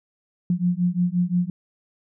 sine beating tone pair, 174.61 / 180.31 Hz, F3 / F#3, 0 / -44 cents, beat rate 5.7 Hz, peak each -22 dBFS, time 0.5-1.5 s, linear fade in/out 2 ms, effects none

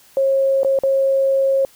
sine tone with dropouts, 541 Hz, C#5, 42 cents flat, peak -13 dBFS, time 0.17-1.65 s, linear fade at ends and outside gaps 1 ms, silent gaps 0.633-0.647 / 0.789-0.835 s, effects white hiss -50 dBFS RMS until 1.75 s

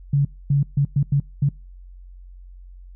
sine tone bursts at uneven times, 141.2 Hz, C#3, 32 cents sharp, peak -14 dBFS, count 6, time 0.13-0.25 / 0.5-0.63 / 0.77-0.85 / 0.96-1.03 / 1.12-1.2 / 1.42-1.49 s, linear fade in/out 5 ms, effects noise-tail reverb RT60 0.3 s tail -26 dB re dry + added 45 Hz sine -39 dBFS peak until 2.95 s

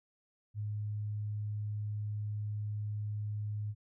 sine tone, 105 Hz, G#2, 19 cents sharp, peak -34 dBFS, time 0.54-3.75 s, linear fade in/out 50 ms, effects none

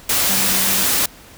sine tone in noise, 192 Hz, G3, 36 cents flat, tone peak -28 dBFS, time 0.29-0.84 s, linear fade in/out 5 ms, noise white, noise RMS -17 dBFS, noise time 0.09-1.06 s, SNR -14 dB, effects pink hiss -43 dBFS RMS until 1.37 s

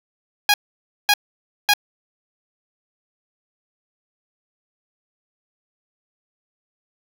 10% pulse tone bursts, 824 Hz, G#5, 14 cents flat, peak -4 dBFS, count 3, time 0.49-1.737 s, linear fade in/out 2 ms, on 49 ms, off 550 ms, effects none

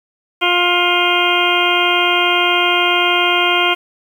harmonic tone, 352.8 Hz, F4, 18 cents sharp, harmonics 1 / 2 / 3 / 4 / 6 / 7 / 8 / 9, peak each -20 / -20 / -20 / -20 / -20 / -20 / -20 / -20 dBFS, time 0.41-3.75 s, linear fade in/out 20 ms, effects 7-bit

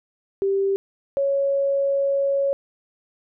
sine tone pair in turn, 392 / 554.4 Hz, G4 / C#5, 0 / 0 cents, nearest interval tritone, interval 600 cents, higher second, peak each -18 dBFS, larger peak neither, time 0.42-0.76 / 1.17-2.53 s, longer second, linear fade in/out 0 ms, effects none

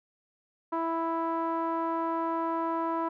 sawtooth tone with low-pass filter, 329.6 Hz, E4, in tune, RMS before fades -30 dBFS, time 0.72-3.09 s, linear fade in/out 10 ms, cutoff 1100 Hz, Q 5.4, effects none

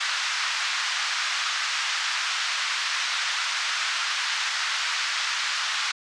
pink band-pass noise, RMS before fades -27 dBFS, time 0-5.92 s, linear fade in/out 10 ms, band 1200 to 5900 Hz, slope 24 dB/octave, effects resampled to 22050 Hz

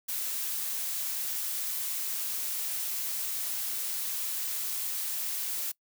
blue noise, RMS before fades -33 dBFS, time 0.08-5.72 s, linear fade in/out 10 ms, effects noise-tail reverb RT60 0.1 s tail -23 dB re dry

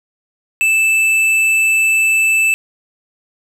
sine tone with hard clipping, 2637 Hz, E7, in tune, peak -12 dBFS, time 0.61-2.54 s, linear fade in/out 0 ms, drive 8 dB, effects none

